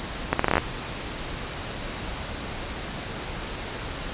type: accelerating click train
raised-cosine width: 0.5 ms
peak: -4 dBFS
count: 9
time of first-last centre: 0.33-0.581 s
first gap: 64 ms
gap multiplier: 0.78
effects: pink hiss -33 dBFS RMS until 4.13 s + resampled to 8000 Hz